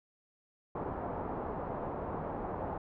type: low-pass noise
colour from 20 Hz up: white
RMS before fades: -38 dBFS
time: 0.75-2.78 s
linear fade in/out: 5 ms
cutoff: 950 Hz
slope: 24 dB/octave
effects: none